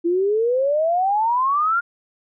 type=exponential sweep; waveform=sine; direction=up; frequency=333.1 to 1427 Hz; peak=-16 dBFS; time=0.04-1.81 s; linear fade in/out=20 ms; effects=none